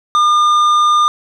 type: tone with tanh clipping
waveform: sine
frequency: 1207 Hz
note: D6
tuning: 47 cents sharp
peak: -10 dBFS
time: 0.15-1.08 s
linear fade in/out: 0 ms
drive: 9 dB
effects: none